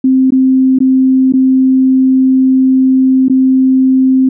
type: tone with dropouts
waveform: sine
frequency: 261.6 Hz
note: C4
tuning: in tune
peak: -5 dBFS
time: 0.04-4.29 s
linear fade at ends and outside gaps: 5 ms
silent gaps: 0.306-0.321 / 0.788-0.803 / 1.324-1.336 / 3.284-3.297 s
effects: none